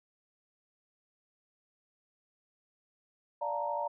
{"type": "chord", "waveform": "sine", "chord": "Bb major seventh", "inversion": "first", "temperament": "equal with one note detuned", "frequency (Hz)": [584.6, 698.5, 880, 932.3], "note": ["D5", "F5", "A5", "Bb5"], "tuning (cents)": [-8, 0, 0, 0], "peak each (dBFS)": [-36, -40, -40, -34], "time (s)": [3.41, 3.88], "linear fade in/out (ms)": 10, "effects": []}